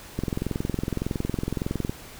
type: click train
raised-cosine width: 3 ms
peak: -13 dBFS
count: 38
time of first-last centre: 0.19-1.895 s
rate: 21.7 Hz
effects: pink hiss -44 dBFS RMS until 2.19 s